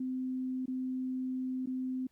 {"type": "tone with dropouts", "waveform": "sine", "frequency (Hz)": 257.5, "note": "C4", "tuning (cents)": -28, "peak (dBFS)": -32, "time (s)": [0, 2.07], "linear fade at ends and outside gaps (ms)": 5, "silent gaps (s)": [[0.658, 0.679], [1.66, 1.671]], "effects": ["pink hiss -75 dBFS RMS until 2.11 s", "MP3 96 kbps"]}